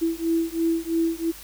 sine beating tone pair, 328.9 / 331.9 Hz, E4 / E4, -4 / +12 cents, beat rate 3 Hz, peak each -24 dBFS, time 0.01-1.32 s, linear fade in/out 20 ms, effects added 50 Hz sine -48 dBFS peak until 1.43 s + white hiss -43 dBFS RMS until 1.43 s

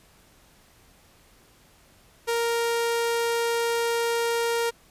sawtooth tone, 466.2 Hz, A#4, in tune, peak -19 dBFS, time 2.27-4.71 s, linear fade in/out 20 ms, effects pink hiss -57 dBFS RMS until 4.9 s + resampled to 32000 Hz

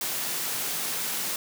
white high-pass noise, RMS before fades -30 dBFS, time 0.01-1.36 s, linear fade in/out 2 ms, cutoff 120 Hz, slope 48 dB/octave, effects none

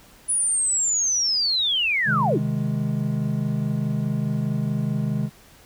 sine linear sweep, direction down, 9956 to 220 Hz, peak -19 dBFS, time 0.28-2.39 s, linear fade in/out 20 ms
triangle chord, Ab major, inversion first, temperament equal, 130.81 / 155.56 / 207.7 Hz, C3 / Eb3 / Ab3, 0 / 0 / 0 cents, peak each -24 dBFS, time 2.05-5.3 s, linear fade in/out 50 ms
effects pink hiss -51 dBFS RMS until 5.65 s

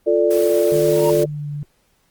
sine chord, D minor, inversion first, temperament equal, 349.2 / 440 / 587.3 Hz, F4 / A4 / D5, 0 / 0 / 0 cents, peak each -18 / -17 / -17 dBFS, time 0.06-1.26 s, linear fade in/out 20 ms
white noise, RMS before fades -32 dBFS, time 0.3-1.24 s, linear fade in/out 10 ms
sine tone with pitch glide, 152.4 to 145.94 Hz, D#3 to D3, -36 to -11 cents, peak -24 dBFS, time 0.72-1.63 s, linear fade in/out 0 ms, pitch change -75 cents, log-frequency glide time 1.08-1.5 s
triangle tone with exponential growth, 932.3 Hz, A#5, in tune, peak -17 dBFS, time 0.84-1.1 s, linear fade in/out 2 ms, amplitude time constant 56 ms
effects pink hiss -62 dBFS RMS until 2.1 s + Opus 24 kbps

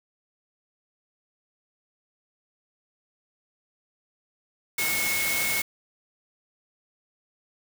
sine tone in noise, 2187 Hz, C#7, 24 cents flat, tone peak -27 dBFS, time 4.78-5.62 s, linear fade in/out 5 ms, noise white, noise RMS -28 dBFS, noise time 4.78-5.62 s, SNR -2 dB, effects none

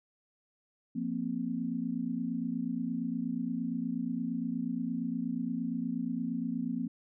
sine chord, F suspended fourth, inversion none, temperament equal, 174.61 / 233.1 / 261.6 Hz, F3 / Bb3 / C4, 0 / 0 / 0 cents, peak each -38 / -34 / -35 dBFS, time 0.95-6.88 s, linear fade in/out 10 ms, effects none

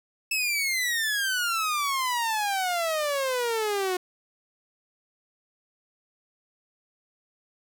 sawtooth exponential sweep, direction down, 2637 to 359.5 Hz, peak -21 dBFS, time 0.31-3.97 s, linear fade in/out 5 ms, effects none

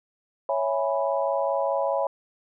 sine chord, C# minor seventh, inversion none, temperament equal, 554.4 / 659.3 / 830.6 / 987.8 Hz, C#5 / E5 / G#5 / B5, 0 / 0 / 0 / 0 cents, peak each -25 / -28 / -30 / -30 dBFS, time 0.49-2.07 s, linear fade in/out 2 ms, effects none

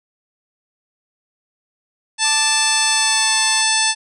harmonic tone, 880 Hz, A5, in tune, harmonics 1 / 2 / 3 / 4 / 5 / 6 / 7 / 9 / 10, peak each -23 / -23 / -23 / -23 / -23 / -23 / -23 / -23 / -23 dBFS, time 2.18-3.95 s, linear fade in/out 50 ms
sawtooth tone with pitch glide, 1178 to 1067.8 Hz, D6 to C6, +5 to +35 cents, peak -28 dBFS, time 2.24-3.62 s, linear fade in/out 10 ms, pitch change -170 cents, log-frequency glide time 2.89-3.44 s
effects none

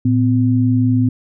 sine tone pair together, 113.2 / 254.1 Hz, A2 / B3, +50 / +49 cents, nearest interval octave + major second, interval 1399 cents, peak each -14 dBFS, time 0.05-1.09 s, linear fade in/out 5 ms, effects none

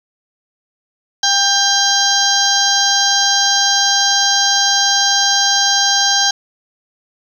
harmonic tone with a mistuned harmonic, 799 Hz, G5, 33 cents sharp, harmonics 1 / 2 / 4 / 5 / 6 / 7 / 8, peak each -19 / -19 / -19 / -19 / -19 / -19 / -19 dBFS, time 1.23-6.31 s, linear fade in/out 5 ms, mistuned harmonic 2, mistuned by -18 cents, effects 7-bit

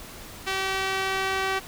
sawtooth tone with band-pass filter sweep, 383.8 Hz, G4, 37 cents flat, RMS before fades -27 dBFS, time 0.46-1.6 s, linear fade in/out 20 ms, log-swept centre 2700 to 1800 Hz, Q 0.75, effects pink hiss -42 dBFS RMS until 1.67 s

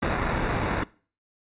pink noise with sample-and-hold, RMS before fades -26 dBFS, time 0.02-0.84 s, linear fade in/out 10 ms, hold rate 3150 Hz, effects noise-tail reverb RT60 0.4 s tail -21 dB re dry + resampled to 8000 Hz

